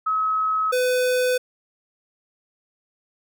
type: tone pair in turn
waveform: sine / square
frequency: 1282 / 502.3 Hz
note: E6 / B4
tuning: -49 / +29 cents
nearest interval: octave + major third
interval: 1622 cents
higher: first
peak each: -19 / -19 dBFS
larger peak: neither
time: 0.06-0.72 / 0.72-1.38 s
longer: neither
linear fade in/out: 10 ms
effects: none